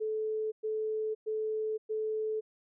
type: tone bursts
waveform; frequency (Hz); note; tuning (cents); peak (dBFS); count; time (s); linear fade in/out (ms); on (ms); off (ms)
sine; 434.4; A4; -22; -30; 4; 0-2.41; 20; 520; 110
effects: none